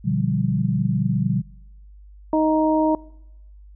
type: chord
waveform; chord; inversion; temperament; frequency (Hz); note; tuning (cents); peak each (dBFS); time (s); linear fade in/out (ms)
sine; G dominant seventh; first; just; 122.5 / 147 / 176.4 / 196; B2 / D3 / F3 / G3; -14 / +2 / +18 / 0; -24; 0.04-1.42; 20
type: harmonic tone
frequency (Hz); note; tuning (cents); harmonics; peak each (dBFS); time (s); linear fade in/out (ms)
312.3; D#4; +7; 1 / 2 / 3; -18 / -21 / -23; 2.33-2.95; 2
effects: noise-tail reverb RT60 0.9 s tail -24 dB re dry + added 50 Hz sine -42 dBFS peak until 3.75 s